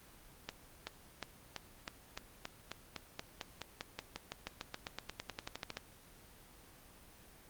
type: accelerating click train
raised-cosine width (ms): 0.2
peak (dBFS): -22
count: 30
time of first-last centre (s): 0.49-5.771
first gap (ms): 380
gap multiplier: 0.94
effects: pink hiss -59 dBFS RMS until 7.49 s + Opus 24 kbps